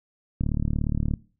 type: click train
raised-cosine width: 5 ms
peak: -13 dBFS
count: 28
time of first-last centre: 0.41-1.138 s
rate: 37.1 Hz
effects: noise-tail reverb RT60 0.4 s tail -21 dB re dry